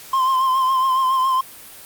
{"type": "tone with vibrato", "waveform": "triangle", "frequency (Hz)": 1046.5, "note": "C6", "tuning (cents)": 0, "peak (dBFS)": -13, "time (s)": [0.13, 1.41], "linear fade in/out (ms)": 5, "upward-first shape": "triangle", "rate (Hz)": 7.2, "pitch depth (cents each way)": 47, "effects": ["white hiss -40 dBFS RMS until 1.85 s", "Opus 48 kbps"]}